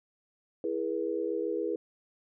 sine chord, E major, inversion none, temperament equal with one note detuned, 329.6 / 415.3 / 482.9 Hz, E4 / G#4 / B4, 0 / 0 / -39 cents, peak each -34 / -33 / -33 dBFS, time 0.64-1.76 s, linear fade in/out 2 ms, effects none

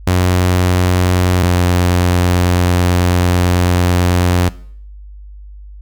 sawtooth tone pair in turn, 90.6 / 89.09 Hz, F#2 / F2, -36 / +35 cents, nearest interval unison, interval 29 cents, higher first, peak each -6 dBFS, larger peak neither, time 0.07-1.43 / 1.43-4.49 s, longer second, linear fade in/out 5 ms, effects noise-tail reverb RT60 0.6 s tail -20 dB re dry + added 50 Hz sine -31 dBFS peak until 5.81 s

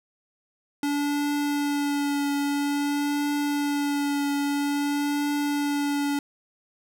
square tone with vibrato, 287.4 Hz, D4, 37 cents flat, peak -24 dBFS, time 0.83-6.19 s, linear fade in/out 2 ms, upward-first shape triangle, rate 0.5 Hz, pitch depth 19 cents each way, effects none

